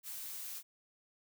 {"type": "noise", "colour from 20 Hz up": "blue", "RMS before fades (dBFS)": -44, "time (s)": [0.03, 0.63], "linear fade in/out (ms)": 50, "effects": []}